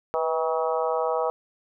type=harmonic tone with a mistuned harmonic; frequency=160 Hz; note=D#3; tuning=49 cents sharp; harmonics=3 / 4 / 5 / 6 / 7 / 8; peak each=-26 / -28 / -30 / -32 / -33 / -34 dBFS; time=0.14-1.3 s; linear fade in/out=0 ms; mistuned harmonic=3; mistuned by=+42 cents; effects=none